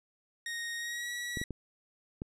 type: tone with pitch glide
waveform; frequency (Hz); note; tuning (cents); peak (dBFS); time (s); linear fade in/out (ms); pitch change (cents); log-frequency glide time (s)
sawtooth; 1864.7 to 1930.5; A#6 to B6; 0 to -40; -32; 0.46-1.44; 2; +60; 0.77-1.11
type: clicks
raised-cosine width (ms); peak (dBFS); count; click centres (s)
3; -24; 4; 1.372 / 1.415 / 1.507 / 2.219
effects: low-pass 11000 Hz 12 dB/octave